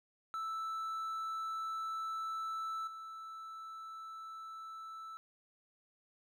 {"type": "tone with level steps", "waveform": "triangle", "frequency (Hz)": 1318.5, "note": "E6", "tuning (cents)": 0, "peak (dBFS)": [-35, -43], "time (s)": [0.34, 5.17], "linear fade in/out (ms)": 0, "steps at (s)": 2.87, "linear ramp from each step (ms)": 5, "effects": []}